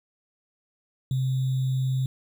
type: tone with sample-and-hold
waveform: sine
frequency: 130.81 Hz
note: C3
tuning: in tune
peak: -22 dBFS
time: 1.11-2.06 s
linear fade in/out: 2 ms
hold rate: 3675 Hz
effects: none